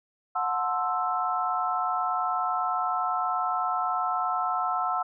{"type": "chord", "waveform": "sine", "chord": "F# half-diminished seventh", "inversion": "none", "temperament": "equal with one note detuned", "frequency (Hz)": [730.2, 880, 1046.5, 1318.5], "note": ["F#5", "A5", "C6", "E6"], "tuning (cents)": [-23, 0, 0, 0], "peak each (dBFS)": [-29, -34, -32, -28], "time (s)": [0.35, 5.03], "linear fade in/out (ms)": 10, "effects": []}